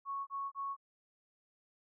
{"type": "tone bursts", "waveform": "sine", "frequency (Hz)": 1106, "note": "C#6", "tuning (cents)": -4, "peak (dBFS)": -36, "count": 3, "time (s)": [0.05, 0.766], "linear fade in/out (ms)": 50, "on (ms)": 220, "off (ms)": 28, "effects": []}